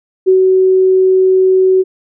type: tone with ADSR envelope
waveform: sine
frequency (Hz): 375.6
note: F#4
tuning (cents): +26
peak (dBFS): -4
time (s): 0.26-1.84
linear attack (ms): 25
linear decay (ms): 100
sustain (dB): -2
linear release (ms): 34
effects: none